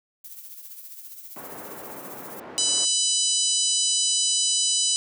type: noise with tremolo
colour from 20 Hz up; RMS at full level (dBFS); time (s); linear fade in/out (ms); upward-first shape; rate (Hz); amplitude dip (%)
violet; -39; 0.24-2.4; 5; triangle; 15; 60
type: band-pass noise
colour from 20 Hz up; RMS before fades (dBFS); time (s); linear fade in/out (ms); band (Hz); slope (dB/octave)
pink; -41; 1.36-2.85; 2; 280 to 1300; 12
type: harmonic tone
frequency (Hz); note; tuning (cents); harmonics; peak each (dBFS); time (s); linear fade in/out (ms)
995; B5; +13; 3 / 4 / 5 / 6 / 7 / 8 / 9; -28 / -28 / -28 / -28 / -28 / -28 / -28; 2.58-4.96; 0
effects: none